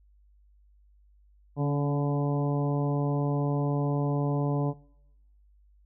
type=harmonic tone with a mistuned harmonic; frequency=144.1 Hz; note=D3; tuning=33 cents flat; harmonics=1 / 2 / 3 / 4 / 5 / 6 / 7; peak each=-25 / -31 / -35 / -37 / -39 / -41 / -42 dBFS; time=1.56-4.74 s; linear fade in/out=50 ms; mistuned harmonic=2; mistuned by=-25 cents; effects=noise-tail reverb RT60 0.9 s tail -23 dB re dry + added 50 Hz sine -57 dBFS peak until 5.85 s